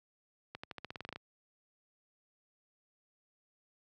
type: accelerating click train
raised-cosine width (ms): 0.3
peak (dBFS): -26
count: 12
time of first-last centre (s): 0.55-1.16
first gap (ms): 85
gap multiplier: 0.91
effects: high-pass 80 Hz 12 dB/octave